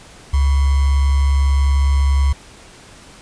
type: tone with sample-and-hold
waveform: sine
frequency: 69.3 Hz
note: C#2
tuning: in tune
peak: -11 dBFS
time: 0.33-2.33 s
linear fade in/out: 10 ms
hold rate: 1050 Hz
effects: pink hiss -42 dBFS RMS until 3.21 s + resampled to 22050 Hz